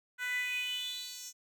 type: tone with high-pass filter sweep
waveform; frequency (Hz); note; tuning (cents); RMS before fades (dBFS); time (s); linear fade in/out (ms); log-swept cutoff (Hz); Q
10% pulse; 496.8; B4; +10; -37; 0.18-1.33; 50; 1600 to 5800; 6.7
effects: none